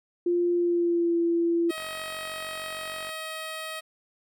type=tone with pitch glide; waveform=sine; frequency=349.2 to 338.7 Hz; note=F4 to E4; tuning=0 to +47 cents; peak=-21 dBFS; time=0.26-1.71 s; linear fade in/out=5 ms; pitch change=-53 cents; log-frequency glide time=0.54-1.18 s
type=tone; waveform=10% pulse; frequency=634 Hz; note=D#5; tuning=32 cents sharp; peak=-25 dBFS; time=1.69-3.81 s; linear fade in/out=20 ms
type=click train; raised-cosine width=0.3 ms; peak=-25 dBFS; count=62; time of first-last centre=1.78-3.092 s; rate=46.5 Hz
effects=none